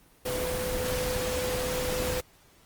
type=tone in noise; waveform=sine; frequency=503 Hz; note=B4; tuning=32 cents sharp; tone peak=-30 dBFS; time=0.25-2.21 s; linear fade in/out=10 ms; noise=pink; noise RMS=-32 dBFS; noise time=0.25-2.21 s; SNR=-1 dB; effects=pink hiss -59 dBFS RMS until 2.65 s + Opus 24 kbps